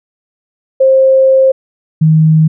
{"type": "tone pair in turn", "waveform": "sine", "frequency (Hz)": [530, 157.57], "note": ["C5", "D#3"], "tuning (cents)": [22, 22], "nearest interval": "octave + major sixth", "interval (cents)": 2100, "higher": "first", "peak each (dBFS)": -4, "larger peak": "neither", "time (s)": [[0.8, 1.52], [2.01, 2.48]], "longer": "first", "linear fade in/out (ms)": 10, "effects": []}